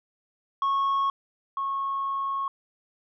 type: tone pair in turn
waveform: sine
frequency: 1099 / 1095.1 Hz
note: C#6 / C#6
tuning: -15 / -21 cents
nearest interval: unison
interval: 6 cents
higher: first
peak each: -19 / -25 dBFS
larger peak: first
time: 0.62-1.1 / 1.57-2.48 s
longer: second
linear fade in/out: 2 ms
effects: tanh soft clip ceiling -21 dBFS